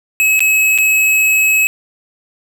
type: tone with dropouts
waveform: square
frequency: 2569 Hz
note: E7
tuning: 45 cents flat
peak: -10 dBFS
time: 0.2-1.67 s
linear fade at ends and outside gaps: 0 ms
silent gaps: 0.393-0.405 / 0.778-0.785 s
effects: none